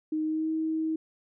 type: tone with pitch glide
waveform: sine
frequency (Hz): 311.1 to 318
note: D#4 to D#4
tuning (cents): 0 to +38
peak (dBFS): -26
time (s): 0.12-0.96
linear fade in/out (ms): 5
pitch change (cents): +38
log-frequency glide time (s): 0.23-0.5
effects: none